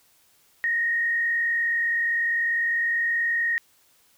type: tone with frequency modulation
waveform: sine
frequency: 1864.7 Hz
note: A#6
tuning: in tune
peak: -21 dBFS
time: 0.64-3.58 s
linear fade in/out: 0 ms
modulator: 40.5 Hz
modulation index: 0.69
effects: white hiss -61 dBFS RMS until 4.17 s